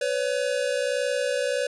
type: tone pair together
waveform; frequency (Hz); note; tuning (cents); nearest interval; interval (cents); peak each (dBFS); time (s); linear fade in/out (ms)
square; 502.5 / 564; B4 / C#5; +30 / +30; major second; 200; -27; 0.01-1.67; 5
effects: resampled to 24000 Hz